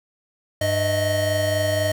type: tone cluster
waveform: square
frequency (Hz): 100 / 620 / 644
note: G2 / D#5 / E5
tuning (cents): +35 / -6 / -41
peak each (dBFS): -25 / -22 / -30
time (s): 0.61-1.92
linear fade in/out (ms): 5
effects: none